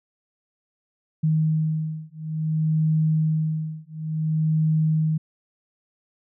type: beating tone pair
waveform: sine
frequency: 156.7 / 157.27 Hz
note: D#3 / D#3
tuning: +13 / +19 cents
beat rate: 0.57 Hz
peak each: -23 dBFS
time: 1.23-5.18 s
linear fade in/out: 10 ms
effects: none